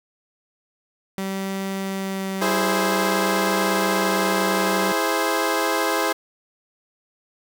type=tone with vibrato; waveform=sawtooth; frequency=192.7 Hz; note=G3; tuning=29 cents flat; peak=-21 dBFS; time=1.18-4.92 s; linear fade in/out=0 ms; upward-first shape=sine; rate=0.53 Hz; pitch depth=8 cents each way
type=chord; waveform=15% pulse; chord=E augmented; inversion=none; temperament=equal; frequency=329.6 / 415.3 / 523.3 Hz; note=E4 / G#4 / B#4; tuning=0 / 0 / 0 cents; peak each=-18 dBFS; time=2.41-6.13 s; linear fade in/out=10 ms
effects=7-bit